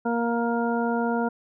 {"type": "harmonic tone", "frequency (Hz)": 234.4, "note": "A#3", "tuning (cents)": 10, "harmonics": [1, 2, 3, 4, 6], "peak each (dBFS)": [-25, -28, -30, -31, -33], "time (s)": [0.05, 1.29], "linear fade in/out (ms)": 10, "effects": []}